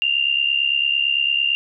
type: tone with amplitude modulation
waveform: sine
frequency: 2794 Hz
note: F7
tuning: in tune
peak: -13 dBFS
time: 0.02-1.55 s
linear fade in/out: 0 ms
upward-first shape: sine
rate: 68.9 Hz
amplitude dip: 75%
effects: none